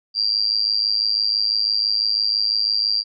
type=tone with amplitude modulation; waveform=sine; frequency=4734 Hz; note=D8; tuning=13 cents sharp; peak=-13 dBFS; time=0.14-3.04 s; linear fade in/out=50 ms; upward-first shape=sine; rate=106 Hz; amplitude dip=95%; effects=none